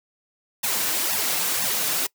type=noise with flanger; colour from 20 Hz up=white; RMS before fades=-24 dBFS; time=0.63-2.07 s; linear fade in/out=10 ms; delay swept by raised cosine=1.1 to 6.8 ms; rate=2 Hz; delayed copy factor=+0.9; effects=noise-tail reverb RT60 0.1 s tail -23 dB re dry + high-pass 150 Hz 12 dB/octave